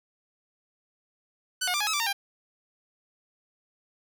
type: tone with pitch steps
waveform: 10% pulse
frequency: 1497 / 722 / 1183 / 835 / 1289 / 1170 / 917 / 797 Hz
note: F#6 / F#5 / D6 / G#5 / E6 / D6 / A#5 / G5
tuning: +20 / -43 / +12 / +9 / -39 / -7 / -29 / +28 cents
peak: -17 dBFS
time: 1.61-2.13 s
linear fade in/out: 10 ms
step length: 65 ms
effects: none